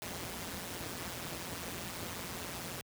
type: noise with amplitude modulation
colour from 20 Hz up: pink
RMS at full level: -38 dBFS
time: 0.02-2.81 s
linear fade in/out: 0 ms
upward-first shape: sine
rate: 174 Hz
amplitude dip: 70%
effects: high-pass 80 Hz 12 dB/octave